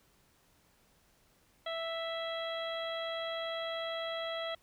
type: harmonic tone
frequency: 659.3 Hz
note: E5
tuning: in tune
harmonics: 1 / 2 / 3 / 4 / 5 / 6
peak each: -37 / -43 / -44 / -53 / -42 / -50 dBFS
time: 1.66-4.55 s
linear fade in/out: 5 ms
effects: pink hiss -68 dBFS RMS until 4.62 s